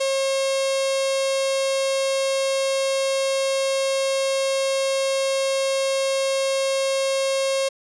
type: tone with notch filter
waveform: sawtooth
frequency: 540 Hz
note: C#5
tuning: 45 cents flat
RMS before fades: -22 dBFS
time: 0-7.69 s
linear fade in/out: 10 ms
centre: 1400 Hz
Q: 0.78
effects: resampled to 22050 Hz